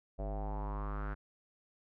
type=tone with low-pass filter sweep; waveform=square; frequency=51 Hz; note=G#1; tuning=31 cents flat; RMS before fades=-38 dBFS; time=0.18-1.15 s; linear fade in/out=20 ms; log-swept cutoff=630 to 1500 Hz; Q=4.9; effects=none